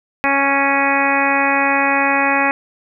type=harmonic tone; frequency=277.2 Hz; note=C#4; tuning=in tune; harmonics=1 / 2 / 3 / 4 / 5 / 6 / 7 / 8 / 9; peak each=-22 / -23 / -19 / -22 / -25 / -22 / -21 / -24 / -21 dBFS; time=0.24-2.51 s; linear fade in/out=0 ms; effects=none